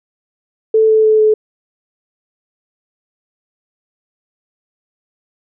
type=tone with pitch steps; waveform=sine; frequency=440 / 437 / 433.9 / 430.9 Hz; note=A4 / A4 / A4 / A4; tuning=0 / -12 / -24 / -36 cents; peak=-7 dBFS; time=0.74-1.34 s; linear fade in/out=5 ms; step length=150 ms; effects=none